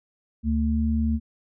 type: tone pair together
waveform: sine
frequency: 75.15 / 225.2 Hz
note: D2 / A3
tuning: +40 / +40 cents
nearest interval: octave + perfect fifth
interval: 1900 cents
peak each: -23 / -23 dBFS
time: 0.43-1.2 s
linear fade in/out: 50 ms
effects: none